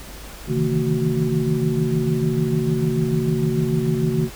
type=tone cluster; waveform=sine; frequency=134.9 / 154.8 / 161.5 / 226.9 / 371.6 Hz; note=C#3 / D#3 / E3 / A#3 / F#4; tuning=-47 / -9 / -35 / -47 / +7 cents; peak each=-24 dBFS; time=0.47-4.3 s; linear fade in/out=50 ms; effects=added 50 Hz sine -39 dBFS peak until 4.35 s + pink hiss -39 dBFS RMS until 4.35 s